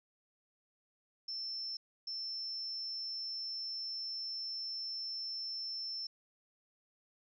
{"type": "tone bursts at uneven times", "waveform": "sine", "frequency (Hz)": 5340, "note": "E8", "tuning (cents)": 22, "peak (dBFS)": -38, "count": 2, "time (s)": [[1.28, 1.77], [2.07, 6.07]], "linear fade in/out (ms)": 5, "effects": []}